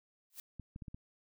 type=noise with exponential growth; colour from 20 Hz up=blue; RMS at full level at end=-42 dBFS; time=0.3-0.4 s; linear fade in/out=1 ms; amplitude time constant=21 ms
type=clicks; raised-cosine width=5 ms; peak=-33 dBFS; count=5; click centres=0.597 / 0.761 / 0.822 / 0.882 / 0.945 s
effects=none